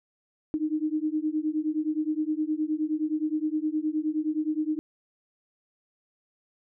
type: beating tone pair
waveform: sine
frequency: 303.9 / 313.5 Hz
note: D#4 / D#4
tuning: -41 / +13 cents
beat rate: 9.6 Hz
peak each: -28 dBFS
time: 0.54-4.79 s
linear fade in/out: 0 ms
effects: none